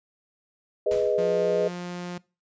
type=chord; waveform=sine; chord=G# minor; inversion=none; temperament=equal; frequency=415.3 / 493.9 / 622.3 Hz; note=G#4 / B4 / D#5; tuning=0 / 0 / 0 cents; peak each=-25 dBFS; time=0.86-1.68 s; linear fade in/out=5 ms
type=noise with exponential decay; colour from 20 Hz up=pink; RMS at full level=-37 dBFS; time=0.91-1.42 s; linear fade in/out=2 ms; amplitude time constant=110 ms
type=tone; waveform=sawtooth; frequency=177 Hz; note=F3; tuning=23 cents sharp; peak=-28 dBFS; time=1.18-2.18 s; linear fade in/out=5 ms
effects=noise-tail reverb RT60 0.3 s tail -22 dB re dry + resampled to 16000 Hz